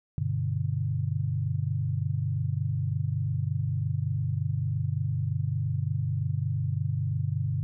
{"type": "chord", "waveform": "sine", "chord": "G major", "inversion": "none", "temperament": "equal", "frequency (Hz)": [98, 123.47, 146.83], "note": ["G2", "B2", "D3"], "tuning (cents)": [0, 0, 0], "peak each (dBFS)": -30, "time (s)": [0.18, 7.63], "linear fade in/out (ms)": 0, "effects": []}